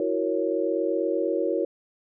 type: chord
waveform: sine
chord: F# dominant seventh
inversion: third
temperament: equal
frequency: 329.6 / 370 / 466.2 / 554.4 Hz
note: E4 / F#4 / A#4 / C#5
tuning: 0 / 0 / 0 / 0 cents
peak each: -28 dBFS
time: 0-1.65 s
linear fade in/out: 2 ms
effects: none